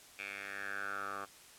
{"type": "tone with band-pass filter sweep", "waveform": "10% pulse", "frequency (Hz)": 99.4, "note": "G2", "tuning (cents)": 25, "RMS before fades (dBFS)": -42, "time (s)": [0.18, 1.26], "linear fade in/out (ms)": 20, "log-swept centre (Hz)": [2400, 1100], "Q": 5.7, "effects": ["white hiss -57 dBFS RMS until 1.58 s", "low-pass 11000 Hz 12 dB/octave"]}